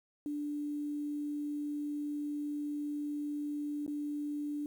sine tone with dropouts, 293.7 Hz, D4, in tune, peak -34 dBFS, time 0.26-4.66 s, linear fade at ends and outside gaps 1 ms, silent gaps 3.864-3.878 s, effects 10-bit

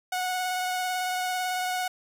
sawtooth tone with vibrato, 734 Hz, F#5, 14 cents flat, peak -23 dBFS, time 0.12-1.88 s, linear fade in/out 5 ms, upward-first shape sine, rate 18 Hz, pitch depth 14 cents each way, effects none

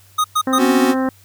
square tone bursts, 1244.5 Hz, D#6, in tune, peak -14 dBFS, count 3, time 0.18-0.589 s, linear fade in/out 10 ms, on 63 ms, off 110 ms
harmonic tone, 261.8 Hz, C4, 1 cent sharp, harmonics 1 / 2 / 3 / 4 / 5 / 6 / 7, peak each -17 / -23 / -27 / -29 / -31 / -33 / -34 dBFS, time 0.47-1.09 s, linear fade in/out 2 ms
square chord, B suspended second, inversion none, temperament equal, 246.9 / 277.2 / 370 Hz, B3 / C#4 / F#4, 0 / 0 / 0 cents, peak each -19 dBFS, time 0.57-0.95 s, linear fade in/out 50 ms
effects added 97 Hz sine -49 dBFS peak until 1.24 s + white hiss -51 dBFS RMS until 1.24 s

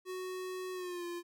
square tone with pitch glide, 370 to 347.2 Hz, F#4 to F4, 0 to -10 cents, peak -39 dBFS, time 0.05-1.23 s, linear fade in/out 50 ms, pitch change -110 cents, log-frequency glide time 0.73-1.05 s, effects none

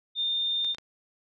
sine tone, 3621 Hz, A7, 49 cents sharp, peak -25 dBFS, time 0.15-0.76 s, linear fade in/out 50 ms
clicks, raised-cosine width 0.2 ms, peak -26 dBFS, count 3, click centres 0.646 / 0.747 / 0.784 s
effects none

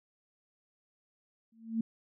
sine tone with exponential growth, 225.6 Hz, A3, 44 cents sharp, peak -25 dBFS, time 1.52-1.81 s, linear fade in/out 5 ms, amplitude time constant 62 ms, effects none

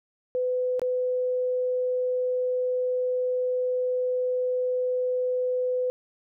sine tone with dropouts, 503 Hz, B4, 32 cents sharp, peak -23 dBFS, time 0.35-5.9 s, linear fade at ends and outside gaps 0 ms, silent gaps 0.795-0.817 s, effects none

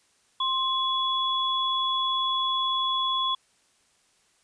sine tone pair together, 1053 / 3390 Hz, C6 / G#7, +11 / +35 cents, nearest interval octave + minor sixth, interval 2024 cents, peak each -26 dBFS, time 0.4-3.35 s, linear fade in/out 5 ms, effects white hiss -65 dBFS RMS until 4.43 s + resampled to 22050 Hz

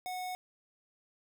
square tone, 734 Hz, F#5, 14 cents flat, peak -37 dBFS, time 0.06-0.35 s, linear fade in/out 0 ms, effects none

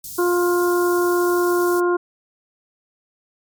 white band-stop noise, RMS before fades -33 dBFS, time 0.04-1.8 s, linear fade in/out 2 ms, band 190 to 4900 Hz, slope 24 dB/octave
harmonic tone, 352.8 Hz, F4, 18 cents sharp, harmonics 1 / 2 / 3 / 4, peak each -16 / -29 / -24 / -27 dBFS, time 0.18-1.97 s, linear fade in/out 10 ms
effects MP3 96 kbps

